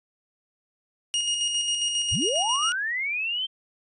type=tone with tremolo; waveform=sawtooth; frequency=2865 Hz; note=F7; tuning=44 cents sharp; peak=-19 dBFS; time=1.14-2.72 s; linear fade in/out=0 ms; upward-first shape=square; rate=7.4 Hz; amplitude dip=35%
type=linear sweep; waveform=sine; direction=up; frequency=52 to 3164 Hz; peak=-25 dBFS; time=2.11-3.47 s; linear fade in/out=20 ms
effects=resampled to 22050 Hz